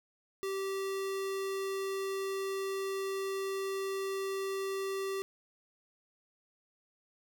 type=tone; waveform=square; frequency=388.4 Hz; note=G4; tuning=16 cents flat; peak=-34 dBFS; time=0.43-5.22 s; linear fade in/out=0 ms; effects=none